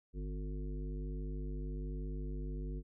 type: harmonic tone with a mistuned harmonic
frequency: 50.6 Hz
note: G#1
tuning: 44 cents flat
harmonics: 1 / 3 / 5 / 7 / 9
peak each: -38 / -46 / -49 / -51 / -55 dBFS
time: 0.13-2.83 s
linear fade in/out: 50 ms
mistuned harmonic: 9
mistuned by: -28 cents
effects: none